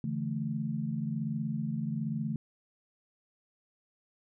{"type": "chord", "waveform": "sine", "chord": "D suspended second", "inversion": "none", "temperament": "equal with one note detuned", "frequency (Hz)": [143.64, 164.81, 220], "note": ["D3", "E3", "A3"], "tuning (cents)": [-38, 0, 0], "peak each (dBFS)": [-35, -36, -34], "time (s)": [0.04, 2.36], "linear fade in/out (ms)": 2, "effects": []}